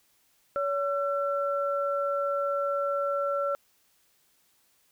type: tone pair together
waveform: sine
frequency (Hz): 565.6 / 1350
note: C#5 / E6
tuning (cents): +35 / +41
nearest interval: octave + minor third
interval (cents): 1506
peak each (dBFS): -27 / -30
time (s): 0.56-3.55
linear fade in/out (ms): 0
effects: white hiss -67 dBFS RMS until 4.91 s